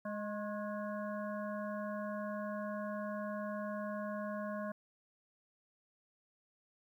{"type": "harmonic tone with a mistuned harmonic", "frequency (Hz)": 207.7, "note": "G#3", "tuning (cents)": 0, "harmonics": [1, 3, 5, 7, 8], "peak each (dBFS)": [-41, -41, -46, -51, -51], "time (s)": [0.05, 4.72], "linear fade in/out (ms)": 5, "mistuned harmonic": 5, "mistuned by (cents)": 61, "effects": ["12-bit"]}